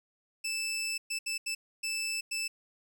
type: tone bursts at uneven times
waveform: 20% pulse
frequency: 2637 Hz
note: E7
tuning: in tune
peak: -27 dBFS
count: 6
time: 0.44-0.98 / 1.1-1.19 / 1.26-1.38 / 1.46-1.55 / 1.83-2.21 / 2.31-2.48 s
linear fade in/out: 10 ms
effects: none